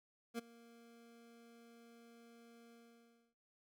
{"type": "tone with ADSR envelope", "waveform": "25% pulse", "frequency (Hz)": 233.1, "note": "A#3", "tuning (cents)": 0, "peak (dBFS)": -34, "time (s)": [0.34, 3.35], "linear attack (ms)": 45, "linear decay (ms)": 14, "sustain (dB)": -22, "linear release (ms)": 630, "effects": []}